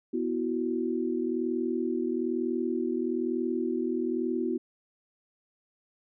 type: chord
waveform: sine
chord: B suspended fourth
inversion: none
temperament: just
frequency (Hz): 246.9 / 329.3 / 370.4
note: B3 / E4 / F#4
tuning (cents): 0 / -2 / +2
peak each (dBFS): -31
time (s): 0.13-4.58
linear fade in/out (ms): 10
effects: none